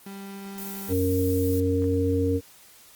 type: tone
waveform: 35% pulse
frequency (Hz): 197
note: G3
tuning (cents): +9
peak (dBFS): -34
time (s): 0.06-0.93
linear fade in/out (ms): 5
type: noise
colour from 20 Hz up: violet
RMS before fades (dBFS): -37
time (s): 0.58-1.6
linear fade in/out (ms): 0
type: harmonic tone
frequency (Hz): 92.5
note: F#2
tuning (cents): 0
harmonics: 1 / 3 / 5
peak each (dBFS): -25 / -25 / -25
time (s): 0.88-2.41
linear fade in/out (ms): 50
type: clicks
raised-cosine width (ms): 0.5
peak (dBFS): -34 / -32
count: 2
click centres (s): 1.822 / 1.842
effects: white hiss -52 dBFS RMS until 2.95 s + Opus 32 kbps